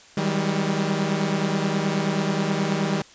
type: tone cluster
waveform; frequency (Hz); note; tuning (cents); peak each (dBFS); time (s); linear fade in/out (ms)
sawtooth; 158.5 / 192.2 / 201.6; D#3 / G3 / G3; +32 / -34 / +49; -22; 0.17-3.02; 5
effects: white hiss -49 dBFS RMS until 3.14 s + resampled to 16000 Hz